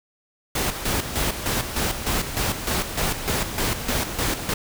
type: noise with tremolo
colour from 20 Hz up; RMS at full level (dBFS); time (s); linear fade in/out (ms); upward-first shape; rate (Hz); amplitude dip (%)
pink; -23; 0.55-4.54; 5; square; 3.3; 60
effects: none